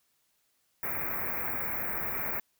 white band-stop noise, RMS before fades -33 dBFS, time 0.83-2.4 s, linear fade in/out 2 ms, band 2400 to 14000 Hz, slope 96 dB/octave, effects white hiss -73 dBFS RMS until 2.59 s

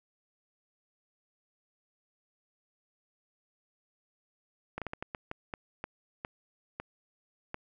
slowing click train, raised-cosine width 0.5 ms, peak -21 dBFS, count 12, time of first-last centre 4.78-7.544 s, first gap 37 ms, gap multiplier 1.35, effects none

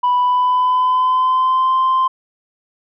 sine tone with pitch glide, 987.8 to 1042.3 Hz, B5 to C6, 0 to -7 cents, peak -10 dBFS, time 0.03-2.08 s, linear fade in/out 10 ms, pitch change +93 cents, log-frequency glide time 0.16-1.75 s, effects tanh soft clip ceiling -10 dBFS

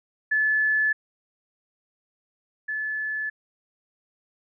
sine tone pair in turn, 1729 / 1729 Hz, A6 / A6, -31 / -31 cents, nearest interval unison, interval 0 cents, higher neither, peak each -19 / -26 dBFS, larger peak first, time 0.31-0.93 / 2.68-3.3 s, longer neither, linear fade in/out 10 ms, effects none

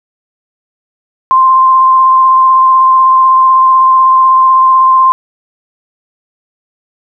sine tone with vibrato, 1046.5 Hz, C6, in tune, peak -3 dBFS, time 1.31-5.12 s, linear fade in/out 0 ms, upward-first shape sine, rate 16 Hz, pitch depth 12 cents each way, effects none

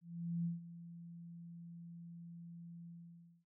sine tone with ADSR envelope, 169.9 Hz, F3, 47 cents flat, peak -34 dBFS, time 0.01-3.45 s, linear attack 440 ms, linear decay 150 ms, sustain -15 dB, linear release 580 ms, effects none

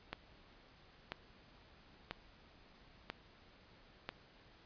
click train, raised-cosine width 0.3 ms, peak -24 dBFS, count 5, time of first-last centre 0.13-4.09 s, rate 1.01 Hz, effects pink hiss -63 dBFS RMS until 4.65 s + resampled to 11025 Hz

